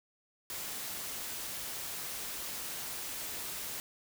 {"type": "noise", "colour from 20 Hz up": "white", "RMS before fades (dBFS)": -40, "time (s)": [0.5, 3.8], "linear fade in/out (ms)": 0, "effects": []}